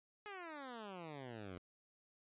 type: exponential sweep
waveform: 10% pulse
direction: down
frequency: 426 to 86.2 Hz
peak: -39 dBFS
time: 0.26-1.58 s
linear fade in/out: 0 ms
effects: resampled to 8000 Hz